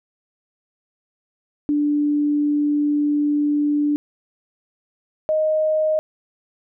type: tone pair in turn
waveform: sine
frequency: 293.7 / 622.3 Hz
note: D4 / D#5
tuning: 0 / 0 cents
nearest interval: octave + minor second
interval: 1300 cents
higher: second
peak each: -16 dBFS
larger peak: neither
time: 1.69-3.96 / 5.29-5.99 s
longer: first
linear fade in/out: 0 ms
effects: none